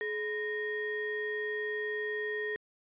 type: ring-modulated tone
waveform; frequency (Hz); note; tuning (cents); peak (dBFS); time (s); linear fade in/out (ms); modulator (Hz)
triangle; 716; F5; +43; -27; 0.01-2.56; 0; 1140
effects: resampled to 8000 Hz